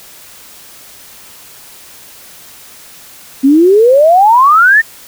sine exponential sweep, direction up, 260.5 to 1853 Hz, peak -3 dBFS, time 3.43-4.82 s, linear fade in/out 20 ms, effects white hiss -36 dBFS RMS until 5.07 s

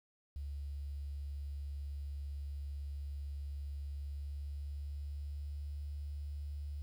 sine tone with pitch glide, 71.1 to 72.72 Hz, C#2 to D2, +45 to -16 cents, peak -39 dBFS, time 0.36-6.82 s, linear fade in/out 0 ms, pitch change +39 cents, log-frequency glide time 3.88-5.76 s, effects 11-bit

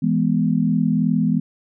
sine chord, E major, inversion none, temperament equal, 164.81 / 207.7 / 246.9 Hz, E3 / G#3 / B3, 0 / 0 / 0 cents, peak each -20 dBFS, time 0.02-1.4 s, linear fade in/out 10 ms, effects none

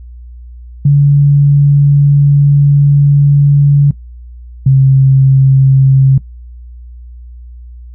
sine tone pair in turn, 142.9 / 134.41 Hz, D3 / C3, -47 / +47 cents, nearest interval minor second, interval 106 cents, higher first, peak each -3 dBFS, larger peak neither, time 0.85-3.91 / 4.66-6.18 s, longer first, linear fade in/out 5 ms, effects noise-tail reverb RT60 0.1 s tail -19 dB re dry + added 60 Hz sine -28 dBFS peak until 7.94 s

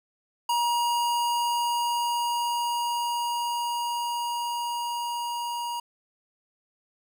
square tone with level ramp, 951 Hz, A#5, 34 cents sharp, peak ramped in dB -23 to -30 dBFS, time 0.49-5.8 s, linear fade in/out 5 ms, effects 10-bit

